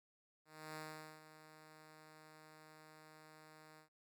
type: tone with ADSR envelope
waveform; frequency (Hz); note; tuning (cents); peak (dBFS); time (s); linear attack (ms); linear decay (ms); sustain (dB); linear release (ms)
5% pulse; 155.56; D#3; 0; -35; 0.45-3.89; 310; 440; -13; 110
effects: none